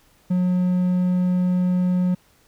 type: tone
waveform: triangle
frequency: 180.9 Hz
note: F#3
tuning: 39 cents flat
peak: -15 dBFS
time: 0.3-2.15 s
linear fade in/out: 10 ms
effects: pink hiss -58 dBFS RMS until 2.47 s